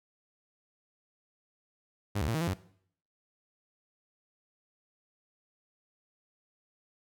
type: tone with pitch steps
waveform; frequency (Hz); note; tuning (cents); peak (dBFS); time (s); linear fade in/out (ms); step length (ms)
sawtooth; 102.2 / 73.8 / 114 / 158.3 / 170.3 / 93.5; G#2 / D2 / A#2 / D#3 / F3 / F#2; -27 / +9 / -38 / +30 / -43 / +19; -25; 2.15-2.54; 10; 65
effects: noise-tail reverb RT60 0.6 s tail -18 dB re dry